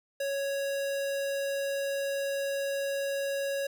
square tone, 554.4 Hz, C#5, in tune, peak -30 dBFS, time 0.2-3.67 s, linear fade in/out 5 ms, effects none

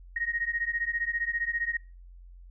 sine beating tone pair, 1864.7 / 1879.7 Hz, A#6 / A#6, 0 / +14 cents, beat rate 15 Hz, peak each -31 dBFS, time 0.16-1.77 s, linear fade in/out 5 ms, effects noise-tail reverb RT60 0.3 s tail -22 dB re dry + added 44 Hz sine -46 dBFS peak until 2.5 s

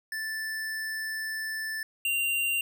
square tone pair in turn, 1760 / 2774 Hz, A6 / F7, 0 / -12 cents, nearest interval minor sixth, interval 788 cents, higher second, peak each -32 / -26 dBFS, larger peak second, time 0.12-1.83 / 2.05-2.61 s, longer first, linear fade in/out 2 ms, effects none

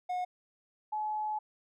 triangle / sine tone pair in turn, 725 / 853.7 Hz, F#5 / G#5, -35 / +47 cents, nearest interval minor third, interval 282 cents, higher second, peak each -29 / -31 dBFS, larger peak first, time 0.09-0.25 / 0.92-1.39 s, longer second, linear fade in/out 10 ms, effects none

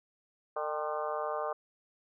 harmonic tone with a mistuned harmonic, 151.1 Hz, D3, 50 cents sharp, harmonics 3 / 4 / 5 / 6 / 7 / 8 / 9 / 10, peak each -39 / -36 / -39 / -45 / -40 / -39 / -50 / -50 dBFS, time 0.56-1.53 s, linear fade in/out 5 ms, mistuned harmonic 5, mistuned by +64 cents, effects none

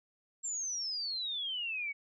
sine exponential sweep, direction down, 7500 to 2217 Hz, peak -34 dBFS, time 0.43-1.93 s, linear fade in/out 20 ms, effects none

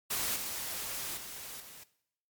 white noise with level steps, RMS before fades -33 / -38 / -44 / -50 dBFS, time 0.1-1.84 s, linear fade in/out 10 ms, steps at 0.36 / 1.17 / 1.6 s, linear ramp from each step 2 ms, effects noise-tail reverb RT60 0.7 s tail -17 dB re dry + MP3 96 kbps

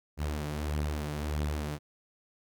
sawtooth beating tone pair, 73.3 / 74.9 Hz, D2 / D2, -3 / +35 cents, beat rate 1.6 Hz, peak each -33 / -28 dBFS, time 0.17-1.79 s, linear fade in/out 50 ms, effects none

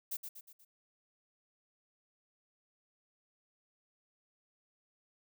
violet noise with echo, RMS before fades -38 dBFS, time 0.11-0.17 s, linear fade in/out 10 ms, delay 120 ms, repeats 4, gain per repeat -6 dB, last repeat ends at 0.65 s, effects none

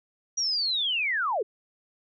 sine linear sweep, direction down, 5800 to 364.4 Hz, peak -24 dBFS, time 0.37-1.43 s, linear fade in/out 10 ms, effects none

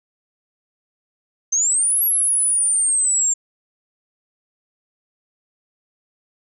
sine exponential two-way sweep, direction up then down, 6170 to 11500 to 7320 Hz, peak -15 dBFS, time 1.52-3.34 s, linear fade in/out 10 ms, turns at 2.03 s, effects none

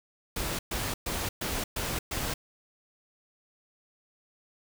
pink noise bursts, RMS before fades -32 dBFS, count 6, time 0.36-2.34 s, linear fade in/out 5 ms, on 230 ms, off 120 ms, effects none

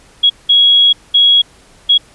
sine tone bursts at uneven times, 3322 Hz, G#7, in tune, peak -5 dBFS, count 4, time 0.23-0.3 / 0.49-0.93 / 1.14-1.42 / 1.89-1.98 s, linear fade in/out 10 ms, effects pink hiss -45 dBFS RMS until 2.14 s + resampled to 24000 Hz

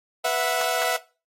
sawtooth chord, B suspended fourth, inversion none, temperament equal with one note detuned, 493.9 / 659.3 / 733.6 Hz, B4 / E5 / F#5, 0 / 0 / -15 cents, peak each -25 / -20 / -22 dBFS, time 0.24-0.97 s, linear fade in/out 10 ms, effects noise-tail reverb RT60 0.3 s tail -17 dB re dry + AAC 48 kbps

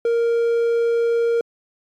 triangle tone, 466.2 Hz, A#4, in tune, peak -14 dBFS, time 0.05-1.41 s, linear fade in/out 2 ms, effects AAC 64 kbps

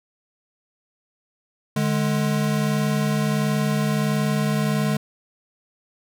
square tone pair together, 148.54 / 210 Hz, D3 / G#3, +20 / +19 cents, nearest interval tritone, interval 599 cents, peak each -23 dBFS, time 1.76-4.97 s, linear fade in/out 5 ms, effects none

